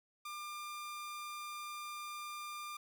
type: tone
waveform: sawtooth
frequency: 1197 Hz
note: D6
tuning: 33 cents sharp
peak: -39 dBFS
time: 0.25-2.77 s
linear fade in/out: 5 ms
effects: none